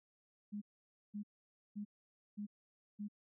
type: tone bursts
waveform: sine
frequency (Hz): 206.8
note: G#3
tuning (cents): -7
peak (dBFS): -40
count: 5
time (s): 0.52-3.085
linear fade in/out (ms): 20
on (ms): 97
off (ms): 520
effects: none